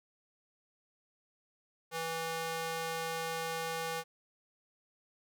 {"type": "tone with high-pass filter", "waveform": "square", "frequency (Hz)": 163.9, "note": "E3", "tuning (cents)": -10, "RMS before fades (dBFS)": -37, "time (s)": [1.91, 4.04], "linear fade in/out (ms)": 50, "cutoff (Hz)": 580, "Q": 0.85, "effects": []}